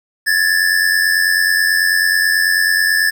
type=tone pair together; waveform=square; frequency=1680 / 1769.2 Hz; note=G#6 / A6; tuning=+19 / +9 cents; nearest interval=minor second; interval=90 cents; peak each=-16 / -15 dBFS; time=0.26-3.11 s; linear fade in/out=20 ms; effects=8-bit